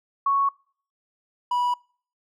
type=tone pair in turn; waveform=sine / triangle; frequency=1108.7 / 978.1 Hz; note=C#6 / B5; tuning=0 / -17 cents; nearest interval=major second; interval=217 cents; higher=first; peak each=-18 / -19 dBFS; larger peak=first; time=0.26-0.49 / 1.51-1.74 s; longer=neither; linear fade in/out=5 ms; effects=noise-tail reverb RT60 0.5 s tail -26 dB re dry